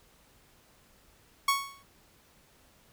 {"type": "tone with exponential decay", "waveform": "sawtooth", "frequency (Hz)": 1108.7, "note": "C#6", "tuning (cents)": 0, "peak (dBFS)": -17, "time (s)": [1.48, 1.83], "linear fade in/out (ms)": 5, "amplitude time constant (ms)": 76, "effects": ["pink hiss -62 dBFS RMS until 2.92 s"]}